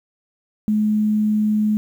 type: tone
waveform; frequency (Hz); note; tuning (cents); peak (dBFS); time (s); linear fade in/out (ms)
sine; 212.9; G#3; +43; -15; 0.68-1.77; 0
effects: 8-bit